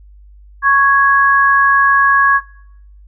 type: tone pair together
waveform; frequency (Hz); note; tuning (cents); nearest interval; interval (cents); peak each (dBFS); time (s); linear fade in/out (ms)
sine; 1108.7 / 1661.2; C#6 / G#6; 0 / 0; perfect fifth; 700; -10; 0.62-2.41; 50
effects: noise-tail reverb RT60 0.7 s tail -21 dB re dry + added 50 Hz sine -38 dBFS peak until 3.07 s